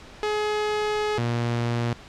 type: tone pair in turn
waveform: sawtooth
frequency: 422.4 / 118.53 Hz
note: G#4 / A#2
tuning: +29 / +29 cents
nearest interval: octave + minor seventh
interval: 2200 cents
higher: first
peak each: -19 dBFS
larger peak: neither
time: 0.23-1.18 / 1.18-1.93 s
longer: first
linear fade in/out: 0 ms
effects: pink hiss -45 dBFS RMS until 2.08 s + low-pass 5000 Hz 12 dB/octave